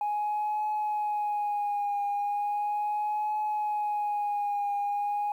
sine tone with vibrato, 830.6 Hz, G#5, in tune, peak -25 dBFS, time 0.01-5.32 s, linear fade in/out 2 ms, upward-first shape triangle, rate 0.37 Hz, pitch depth 39 cents each way, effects tanh soft clip ceiling -24 dBFS + 10-bit

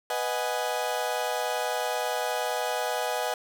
35% pulse chord, G# minor seventh, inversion first, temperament equal, 493.9 / 622.3 / 740 / 830.6 Hz, B4 / D#5 / F#5 / G#5, 0 / 0 / 0 / 0 cents, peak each -31 dBFS, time 0.1-3.34 s, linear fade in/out 2 ms, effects none

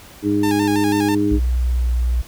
harmonic tone, 102.5 Hz, G#2, 22 cents flat, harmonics 1 / 2 / 3 / 4, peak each -26 / -25 / -16 / -24 dBFS, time 0.22-1.4 s, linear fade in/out 50 ms
sawtooth tone with vibrato, 860 Hz, A5, 40 cents flat, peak -19 dBFS, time 0.43-1.15 s, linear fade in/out 5 ms, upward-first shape square, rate 6.1 Hz, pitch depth 74 cents each way
sine tone with pitch glide, 61.6 to 60.47 Hz, B1 to B1, -4 to -36 cents, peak -15 dBFS, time 1.31-2.22 s, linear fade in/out 10 ms, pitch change -32 cents, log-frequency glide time 1.76-1.87 s
effects pink hiss -42 dBFS RMS until 2.27 s

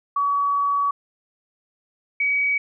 sine tone pair in turn, 1134 / 2268 Hz, C#6 / C#7, +39 / +39 cents, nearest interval octave, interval 1200 cents, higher second, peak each -18 dBFS, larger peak neither, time 0.16-0.91 / 2.2-2.58 s, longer first, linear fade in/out 5 ms, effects none

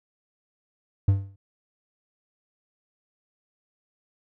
triangle tone with exponential decay, 98 Hz, G2, in tune, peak -11 dBFS, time 1.08-1.36 s, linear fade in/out 5 ms, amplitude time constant 59 ms, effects none

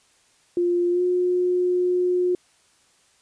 sine tone with pitch glide, 350.2 to 359.8 Hz, F4 to F#4, +5 to -48 cents, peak -18 dBFS, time 0.57-2.35 s, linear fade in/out 2 ms, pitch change +47 cents, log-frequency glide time 0.91-1.02 s, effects white hiss -60 dBFS RMS until 3.21 s + resampled to 22050 Hz

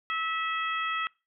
harmonic tone, 650 Hz, E5, 24 cents flat, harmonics 2 / 3 / 4 / 5, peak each -30 / -34 / -36 / -38 dBFS, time 0.1-1.07 s, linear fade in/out 0 ms, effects noise-tail reverb RT60 0.3 s tail -25 dB re dry

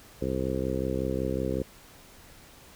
harmonic tone, 65.41 Hz, C2, in tune, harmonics 1 / 2 / 3 / 4 / 5 / 6 / 7 / 8, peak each -35 / -35 / -35 / -35 / -35 / -35 / -35 / -35 dBFS, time 0.21-1.63 s, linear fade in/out 10 ms, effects pink hiss -52 dBFS RMS until 2.75 s

